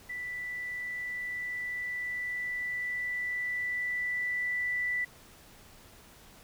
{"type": "tone with level ramp", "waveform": "sine", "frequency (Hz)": 1975.5, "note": "B6", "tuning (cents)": 0, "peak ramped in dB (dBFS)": [-35, -28], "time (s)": [0.09, 5.05], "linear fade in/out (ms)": 10, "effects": ["pink hiss -55 dBFS RMS until 6.43 s"]}